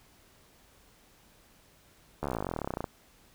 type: slowing click train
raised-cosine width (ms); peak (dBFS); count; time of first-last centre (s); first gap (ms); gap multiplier
1; -18; 28; 2.23-2.842; 13; 1.04
effects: pink hiss -61 dBFS RMS until 3.34 s